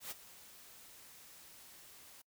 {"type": "noise with ADSR envelope", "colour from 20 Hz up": "white", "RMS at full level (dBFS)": -42, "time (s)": [0, 2.22], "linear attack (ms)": 110, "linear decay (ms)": 22, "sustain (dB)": -15, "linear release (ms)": 9, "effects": ["noise-tail reverb RT60 0.1 s tail -25 dB re dry"]}